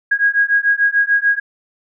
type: beating tone pair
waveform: sine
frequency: 1639 / 1645.8 Hz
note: G#6 / G#6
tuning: -23 / -16 cents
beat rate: 6.8 Hz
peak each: -15 dBFS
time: 0.11-1.4 s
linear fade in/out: 10 ms
effects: none